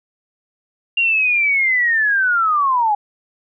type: linear sweep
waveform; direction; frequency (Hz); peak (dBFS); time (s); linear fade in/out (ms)
sine; down; 2794 to 808; -13; 0.97-2.95; 5
effects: none